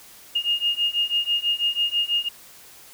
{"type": "beating tone pair", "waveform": "sine", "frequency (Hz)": [2839, 2845.1], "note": ["F7", "F7"], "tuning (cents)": [28, 31], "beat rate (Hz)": 6.1, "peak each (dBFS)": [-24, -23], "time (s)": [0.35, 2.29], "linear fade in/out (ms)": 10, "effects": ["white hiss -47 dBFS RMS until 2.93 s"]}